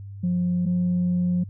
sine tone pair in turn, 177.5 / 178.14 Hz, F3 / F3, +28 / +35 cents, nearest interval unison, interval 7 cents, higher second, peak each -19 / -18 dBFS, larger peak second, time 0.23-0.66 / 0.66-1.44 s, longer second, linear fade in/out 10 ms, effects tanh soft clip ceiling -17 dBFS + added 99 Hz sine -35 dBFS peak until 1.49 s

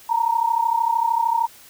sine tone pair together, 910 / 943.2 Hz, A#5 / A#5, -42 / +20 cents, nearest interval minor second, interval 62 cents, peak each -20 dBFS, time 0.09-1.47 s, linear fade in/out 10 ms, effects white hiss -47 dBFS RMS until 1.69 s

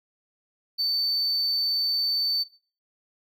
triangle tone, 4539 Hz, C#8, 40 cents sharp, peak -22 dBFS, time 0.78-2.44 s, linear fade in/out 20 ms, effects noise-tail reverb RT60 0.4 s tail -18 dB re dry

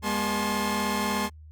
sawtooth tone cluster, 203.6 / 240.2 / 861 / 1062 Hz, G#3 / B3 / A5 / C6, -34 / -48 / -38 / +25 cents, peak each -25 / -29 / -28 / -27 dBFS, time 0.02-1.3 s, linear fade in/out 50 ms, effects added 77 Hz sine -44 dBFS peak until 1.51 s + Opus 48 kbps

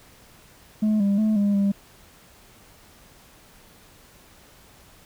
sine tone with pitch steps, 214.2 / 200 / 216.2 / 202.9 / 199.2 Hz, A3 / G3 / A3 / G#3 / G3, -46 / +35 / -30 / -40 / +28 cents, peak -15 dBFS, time 0.82-1.72 s, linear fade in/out 10 ms, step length 180 ms, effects tanh soft clip ceiling -17 dBFS + pink hiss -52 dBFS RMS until 5.05 s

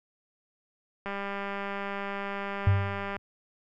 click train, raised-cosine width 0.5 ms, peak -20 dBFS, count 420, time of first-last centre 1.06-3.166 s, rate 199 Hz
sine tone with exponential decay, 98 Hz, G2, in tune, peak -16 dBFS, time 2.67-3.18 s, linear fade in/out 0 ms, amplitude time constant 110 ms
effects none

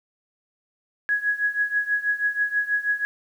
sine tone with tremolo, 1670 Hz, G#6, 9 cents sharp, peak -17 dBFS, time 1.09-3.05 s, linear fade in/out 0 ms, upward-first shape triangle, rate 6.2 Hz, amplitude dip 90%, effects 9-bit

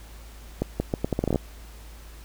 accelerating click train, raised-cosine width 2 ms, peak -10 dBFS, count 12, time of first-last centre 0.62-1.358 s, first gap 180 ms, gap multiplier 0.77, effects added 54 Hz sine -42 dBFS peak until 2.24 s + pink hiss -50 dBFS RMS until 2.24 s

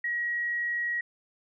sine tone, 1904 Hz, A#6, 36 cents sharp, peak -27 dBFS, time 0.04-1.01 s, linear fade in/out 5 ms, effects none

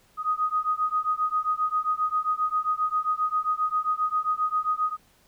sine beating tone pair, 1244.5 / 1252 Hz, D#6 / D#6, 0 / +10 cents, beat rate 7.5 Hz, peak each -26 dBFS, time 0.17-4.97 s, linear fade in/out 50 ms, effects pink hiss -61 dBFS RMS until 5.27 s

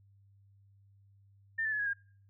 sine tone with pitch steps, 1800 / 1752.8 / 1706.8 / 1662.1 / 1618.5 Hz, A6 / A6 / G#6 / G#6 / G#6, +39 / -7 / +47 / +1 / -45 cents, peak -30 dBFS, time 1.58-1.935 s, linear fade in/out 10 ms, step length 71 ms, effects noise-tail reverb RT60 0.5 s tail -26 dB re dry + added 99 Hz sine -60 dBFS peak until 2.29 s

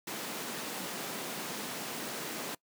pink high-pass noise, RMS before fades -39 dBFS, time 0.07-2.55 s, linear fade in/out 5 ms, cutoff 180 Hz, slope 24 dB/octave, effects noise-tail reverb RT60 0.1 s tail -23 dB re dry

